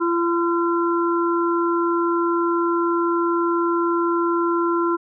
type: harmonic tone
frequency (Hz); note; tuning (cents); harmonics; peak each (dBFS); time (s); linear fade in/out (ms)
341; F4; -41; 1 / 3 / 4; -19 / -24 / -25; 0-4.97; 20
effects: none